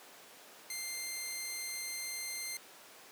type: tone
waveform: 10% pulse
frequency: 2093 Hz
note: C7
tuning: in tune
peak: -29 dBFS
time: 0.7-2.57 s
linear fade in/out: 2 ms
effects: pink hiss -54 dBFS RMS until 3.11 s + high-pass 400 Hz 12 dB/octave